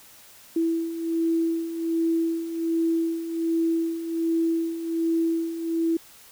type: beating tone pair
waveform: sine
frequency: 329.1 / 330.4 Hz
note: E4 / E4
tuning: -3 / +4 cents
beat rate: 1.3 Hz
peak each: -29 / -23 dBFS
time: 0.56-5.97 s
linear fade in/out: 5 ms
effects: white hiss -50 dBFS RMS until 6.31 s